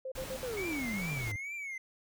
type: tone bursts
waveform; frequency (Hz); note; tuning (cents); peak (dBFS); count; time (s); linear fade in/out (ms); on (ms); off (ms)
sine; 523.3; C5; 0; -36; 3; 0.05-0.368; 5; 68; 57
type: noise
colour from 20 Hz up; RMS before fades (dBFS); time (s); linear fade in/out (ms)
pink; -43; 0.15-1.32; 5
type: exponential sweep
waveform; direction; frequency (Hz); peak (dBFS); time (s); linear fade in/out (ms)
triangle; down; 530 to 96.9; -33; 0.43-1.36; 0
type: tone with vibrato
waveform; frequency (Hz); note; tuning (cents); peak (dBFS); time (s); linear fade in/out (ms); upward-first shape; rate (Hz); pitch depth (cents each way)
triangle; 2217; C#7; 0; -36; 0.57-1.78; 5; triangle; 2.3; 130
effects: none